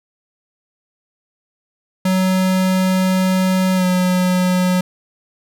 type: tone with pitch glide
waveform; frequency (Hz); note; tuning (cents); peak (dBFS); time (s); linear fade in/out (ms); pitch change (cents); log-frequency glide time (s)
square; 186.7 to 182.44; F#3 to F#3; +16 to -24; -14; 2.05-4.81; 5; -40; 3.75-3.85
effects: none